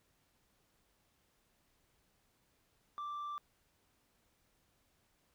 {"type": "tone with tanh clipping", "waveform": "triangle", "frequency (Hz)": 1174.7, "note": "D6", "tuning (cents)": 0, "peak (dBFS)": -40, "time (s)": [2.98, 3.38], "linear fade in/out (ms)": 0, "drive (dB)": 7, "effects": ["pink hiss -75 dBFS RMS until 5.34 s"]}